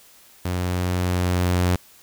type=tone with level ramp; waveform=sawtooth; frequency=89.9 Hz; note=F#2; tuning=49 cents flat; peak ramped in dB=-19 to -13 dBFS; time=0.45-1.76 s; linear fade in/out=5 ms; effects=white hiss -51 dBFS RMS until 2.02 s